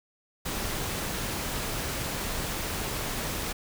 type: noise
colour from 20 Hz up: pink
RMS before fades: -32 dBFS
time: 0.45-3.53 s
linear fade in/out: 10 ms
effects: none